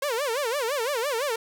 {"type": "tone with vibrato", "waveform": "sawtooth", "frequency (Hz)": 514, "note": "C5", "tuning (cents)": -31, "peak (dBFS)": -21, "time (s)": [0.02, 1.36], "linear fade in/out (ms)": 5, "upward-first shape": "sine", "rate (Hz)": 5.9, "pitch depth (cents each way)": 250, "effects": []}